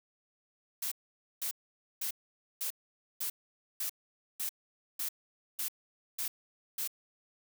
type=noise bursts; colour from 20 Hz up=blue; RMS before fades=-35 dBFS; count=11; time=0.82-6.876 s; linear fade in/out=5 ms; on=96 ms; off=500 ms; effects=none